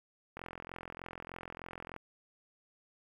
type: click train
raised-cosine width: 0.5 ms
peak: -28 dBFS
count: 70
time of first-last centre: 0.37-1.964 s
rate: 43.3 Hz
effects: 10-bit